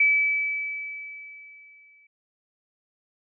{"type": "tone with exponential decay", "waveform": "sine", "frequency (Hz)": 2300, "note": "D7", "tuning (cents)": -37, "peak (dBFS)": -15, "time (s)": [0, 2.07], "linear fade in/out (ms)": 5, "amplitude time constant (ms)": 450, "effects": []}